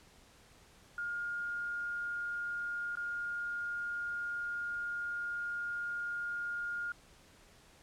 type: tone with dropouts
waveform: sine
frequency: 1418 Hz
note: F6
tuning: 26 cents sharp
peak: -35 dBFS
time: 0.98-6.92 s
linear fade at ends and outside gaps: 2 ms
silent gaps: 2.954-2.971 s
effects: pink hiss -61 dBFS RMS until 7.82 s + low-pass 10000 Hz 12 dB/octave